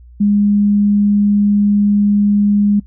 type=tone; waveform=sine; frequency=204.9 Hz; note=G#3; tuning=23 cents flat; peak=-9 dBFS; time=0.2-2.8 s; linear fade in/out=10 ms; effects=noise-tail reverb RT60 0.1 s tail -21 dB re dry + added 60 Hz sine -37 dBFS peak until 2.86 s